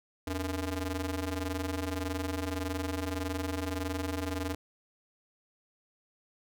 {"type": "ring-modulated tone", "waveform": "sawtooth", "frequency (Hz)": 186.3, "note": "F#3", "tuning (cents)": 12, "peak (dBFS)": -25, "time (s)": [0.27, 4.55], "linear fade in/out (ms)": 5, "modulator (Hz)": 104, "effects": []}